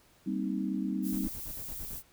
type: chord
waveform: sine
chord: C minor seventh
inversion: second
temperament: equal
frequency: 196 / 233.1 / 261.6 / 311.1 Hz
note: G3 / Bb3 / C4 / Eb4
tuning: 0 / 0 / 0 / 0 cents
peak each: -33 / -39 / -35 / -36 dBFS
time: 0.26-1.28 s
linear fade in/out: 10 ms
type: noise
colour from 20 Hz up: violet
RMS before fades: -41 dBFS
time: 1.02-2.03 s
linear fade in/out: 50 ms
type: noise with tremolo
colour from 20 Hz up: brown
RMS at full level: -43 dBFS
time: 1.12-2.01 s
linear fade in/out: 10 ms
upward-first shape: square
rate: 8.9 Hz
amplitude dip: 75%
effects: pink hiss -63 dBFS RMS until 2.12 s